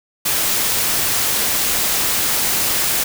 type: noise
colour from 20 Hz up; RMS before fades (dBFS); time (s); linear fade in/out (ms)
white; -18; 0.25-3.04; 10
effects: none